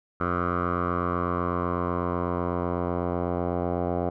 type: tone with low-pass filter sweep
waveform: 10% pulse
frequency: 88 Hz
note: F2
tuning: 14 cents sharp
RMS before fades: -27 dBFS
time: 0.2-4.1 s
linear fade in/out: 10 ms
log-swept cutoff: 1300 to 780 Hz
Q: 5.2
effects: none